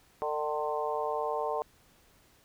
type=harmonic tone with a mistuned harmonic; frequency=150.1 Hz; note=D3; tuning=38 cents sharp; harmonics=3 / 4 / 5 / 6 / 7; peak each=-34 / -35 / -36 / -37 / -37 dBFS; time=0.22-1.62 s; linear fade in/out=0 ms; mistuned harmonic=5; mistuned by=+25 cents; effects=pink hiss -63 dBFS RMS until 2.44 s